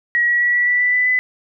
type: tone with pitch steps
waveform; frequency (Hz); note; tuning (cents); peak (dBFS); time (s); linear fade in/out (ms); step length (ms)
sine; 1910 / 1923.3 / 1936.7 / 1950.1 / 1963.7 / 1977.4 / 1991.1 / 2005; A#6 / B6 / B6 / B6 / B6 / B6 / B6 / B6; +42 / -46 / -34 / -22 / -10 / +2 / +14 / +26; -13; 0.15-1.19; 0; 130
effects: none